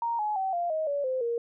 sine tone with pitch steps, 932.3 / 845.1 / 766.1 / 694.4 / 629.5 / 570.6 / 517.2 / 468.9 Hz, A#5 / G#5 / G5 / F5 / D#5 / C#5 / C5 / A#4, 0 / +30 / -40 / -10 / +20 / +50 / -20 / +10 cents, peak -26 dBFS, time 0.02-1.38 s, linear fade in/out 2 ms, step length 170 ms, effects none

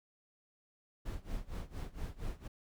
brown noise with tremolo, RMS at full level -38 dBFS, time 1.05-2.48 s, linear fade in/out 10 ms, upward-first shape sine, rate 4.3 Hz, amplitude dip 90%, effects none

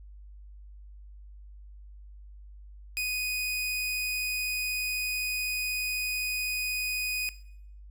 sawtooth tone, 2489 Hz, D#7, in tune, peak -25 dBFS, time 2.97-7.29 s, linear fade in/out 0 ms, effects noise-tail reverb RT60 0.7 s tail -18 dB re dry + added 50 Hz sine -45 dBFS peak until 7.9 s

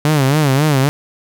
sawtooth tone with vibrato, 143.1 Hz, D3, 45 cents flat, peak -7 dBFS, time 0.05-0.89 s, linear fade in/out 0 ms, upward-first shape sine, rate 3.7 Hz, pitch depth 150 cents each way, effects none

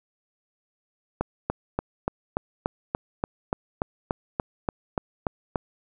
click train, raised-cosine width 1 ms, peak -10 dBFS, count 16, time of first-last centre 1.21-5.558 s, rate 3.45 Hz, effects none

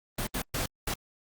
pink noise bursts at uneven times, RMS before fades -31 dBFS, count 4, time 0.18-0.27 / 0.34-0.42 / 0.54-0.66 / 0.87-0.94 s, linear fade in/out 5 ms, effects Opus 32 kbps

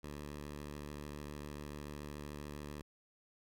10% pulse tone with vibrato, 73.42 Hz, D2, in tune, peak -36 dBFS, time 0.03-2.82 s, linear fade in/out 10 ms, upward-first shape sine, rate 7.1 Hz, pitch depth 15 cents each way, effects none

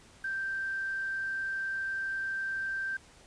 sine tone with quantisation, 1568 Hz, G6, in tune, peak -31 dBFS, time 0.24-2.97 s, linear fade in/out 5 ms, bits 9, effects pink hiss -57 dBFS RMS until 3.26 s + resampled to 22050 Hz

